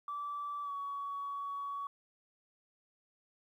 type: tone with pitch glide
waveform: sine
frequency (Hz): 1160 to 1125.7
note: D6 to C#6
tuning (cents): -22 to +26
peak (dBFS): -36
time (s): 0.08-1.87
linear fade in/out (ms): 2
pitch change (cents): -52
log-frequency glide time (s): 0.63-0.72
effects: tanh soft clip ceiling -32 dBFS + 12-bit